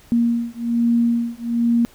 sine beating tone pair, 234.2 / 235.4 Hz, A#3 / A#3, +8 / +17 cents, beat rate 1.2 Hz, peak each -19 dBFS, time 0.12-1.85 s, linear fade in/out 0 ms, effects pink hiss -50 dBFS RMS until 1.94 s

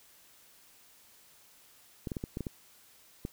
clicks, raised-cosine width 3 ms, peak -22 dBFS, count 8, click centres 2.072 / 2.118 / 2.168 / 2.239 / 2.371 / 2.407 / 2.468 / 3.251 s, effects white hiss -60 dBFS RMS until 3.32 s

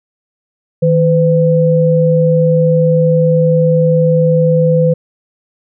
sine tone pair together, 158.8 / 506.1 Hz, D#3 / B4, +36 / +42 cents, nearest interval octave + minor sixth, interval 2006 cents, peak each -10 dBFS, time 0.82-4.94 s, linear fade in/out 10 ms, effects none

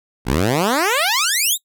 10% pulse exponential sweep, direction up, 55 to 3951 Hz, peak -7 dBFS, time 0.25-1.58 s, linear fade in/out 50 ms, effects noise-tail reverb RT60 0.1 s tail -23 dB re dry

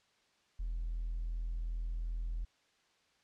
sine tone with hard clipping, 41.34 Hz, E1, 6 cents sharp, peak -35 dBFS, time 0.59-2.45 s, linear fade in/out 10 ms, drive 1 dB, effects white hiss -71 dBFS RMS until 3.23 s + low-pass 5000 Hz 12 dB/octave

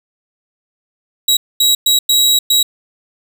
sawtooth tone bursts at uneven times, 3859 Hz, B7, 41 cents flat, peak -6 dBFS, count 5, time 1.28-1.37 / 1.6-1.75 / 1.86-1.99 / 2.09-2.39 / 2.5-2.63 s, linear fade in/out 5 ms, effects none

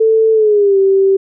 sine tone with pitch glide, 443.4 to 388.2 Hz, A4 to G4, +13 to -17 cents, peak -7 dBFS, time 0-1.17 s, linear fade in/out 10 ms, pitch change -230 cents, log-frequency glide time 0.33-0.78 s, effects none

